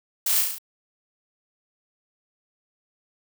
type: noise with echo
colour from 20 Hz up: blue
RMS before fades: -23 dBFS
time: 0.26-0.41 s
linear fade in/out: 5 ms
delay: 35 ms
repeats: 5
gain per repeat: -3 dB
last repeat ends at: 0.585 s
effects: none